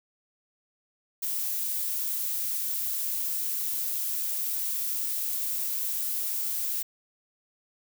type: noise with high-pass filter sweep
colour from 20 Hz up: violet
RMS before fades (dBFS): -30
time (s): 1.22-6.83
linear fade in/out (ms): 10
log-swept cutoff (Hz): 300 to 590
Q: 2.5
effects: none